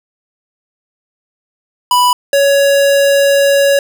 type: tone pair in turn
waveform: square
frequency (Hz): 987.8 / 559.2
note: B5 / C#5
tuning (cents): 0 / +15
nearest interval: minor seventh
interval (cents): 985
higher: first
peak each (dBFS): -8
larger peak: neither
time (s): 1.91-2.13 / 2.33-3.79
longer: second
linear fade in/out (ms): 2
effects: none